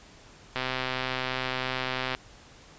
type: click train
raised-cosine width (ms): 0.3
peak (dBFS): -13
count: 206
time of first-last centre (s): 0.56-2.149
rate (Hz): 129
effects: pink hiss -52 dBFS RMS until 2.78 s + resampled to 16000 Hz